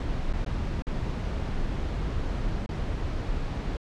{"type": "noise with dropouts", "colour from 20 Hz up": "brown", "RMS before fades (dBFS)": -29, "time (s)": [0, 3.77], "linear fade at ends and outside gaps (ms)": 2, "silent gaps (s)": [[0.328, 0.335], [0.448, 0.462], [0.822, 0.868], [2.662, 2.69]], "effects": ["low-pass 5000 Hz 12 dB/octave"]}